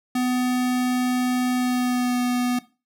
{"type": "tone with pitch glide", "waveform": "square", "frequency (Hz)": [250.4, 246.7], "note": ["B3", "B3"], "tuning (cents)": [24, -2], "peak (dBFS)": -21, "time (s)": [0.15, 2.59], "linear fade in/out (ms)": 5, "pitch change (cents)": -26, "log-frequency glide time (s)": [1.56, 2.2], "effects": ["noise-tail reverb RT60 0.3 s tail -17 dB re dry"]}